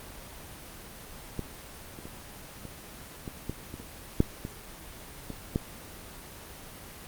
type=clicks; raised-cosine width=3 ms; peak=-18 / -30 / -27 / -27 / -22 / -19 / -24 / -29 / -7 / -21 / -23 / -13 dBFS; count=12; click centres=1.393 / 1.989 / 2.055 / 2.653 / 3.278 / 3.496 / 3.741 / 3.8 / 4.204 / 4.451 / 5.303 / 5.559 s; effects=pink hiss -45 dBFS RMS until 7.07 s + Opus 24 kbps